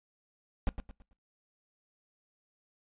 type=noise with echo; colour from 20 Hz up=brown; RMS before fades=-27 dBFS; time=0.67-0.69 s; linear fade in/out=0 ms; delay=110 ms; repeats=4; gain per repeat=-9 dB; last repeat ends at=1.13 s; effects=noise-tail reverb RT60 0.2 s tail -22 dB re dry + resampled to 8000 Hz